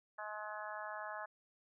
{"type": "harmonic tone", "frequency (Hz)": 211.9, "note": "G#3", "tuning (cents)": 35, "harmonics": [3, 4, 5, 6, 7, 8], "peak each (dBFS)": [-48, -48, -49, -50, -51, -49], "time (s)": [0.18, 1.26], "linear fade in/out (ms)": 10, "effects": []}